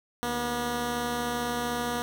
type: tone pair together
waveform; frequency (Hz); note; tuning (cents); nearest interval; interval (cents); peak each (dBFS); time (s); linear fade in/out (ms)
10% pulse; 75.91 / 241; D#2 / B3; -42 / -42; octave + minor sixth; 2000; -31 / -20; 0.23-2.02; 0
effects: 9-bit